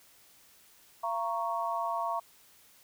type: chord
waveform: sine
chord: Bb minor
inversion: second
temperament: equal with one note detuned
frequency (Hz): 682.9 / 932.3 / 1108.7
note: F5 / Bb5 / Db6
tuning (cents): -39 / 0 / 0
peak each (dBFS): -34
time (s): 1.03-2.2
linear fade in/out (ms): 10
effects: white hiss -60 dBFS RMS until 2.83 s